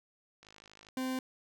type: click train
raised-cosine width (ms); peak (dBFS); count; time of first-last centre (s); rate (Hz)
0.2; -37; 25; 0.43-0.887; 52.5
type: tone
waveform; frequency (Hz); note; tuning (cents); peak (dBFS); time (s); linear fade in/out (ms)
40% pulse; 258.9; C4; -18; -32; 0.97-1.19; 2
effects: none